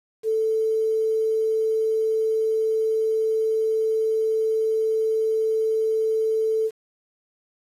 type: tone with quantisation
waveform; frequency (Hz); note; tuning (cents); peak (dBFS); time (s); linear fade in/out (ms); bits
sine; 440.9; A4; +4; -19; 0.23-6.71; 50; 8
effects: resampled to 32000 Hz